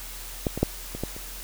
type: clicks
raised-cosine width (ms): 2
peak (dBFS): -10 / -16 / -6 / -20 / -14 / -25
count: 6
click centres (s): 0.468 / 0.576 / 0.63 / 0.95 / 1.036 / 1.165
effects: added 41 Hz sine -40 dBFS peak until 1.43 s + white hiss -40 dBFS RMS until 1.43 s